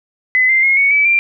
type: tone with pitch steps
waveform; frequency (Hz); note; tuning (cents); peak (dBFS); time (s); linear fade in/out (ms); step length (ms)
sine; 2022 / 2087 / 2155 / 2224 / 2296 / 2370; B6 / C7 / C#7 / C#7 / D7 / D7; +40 / -5 / -49 / +5 / -40 / +15; -9; 0.35-1.19; 0; 140
effects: none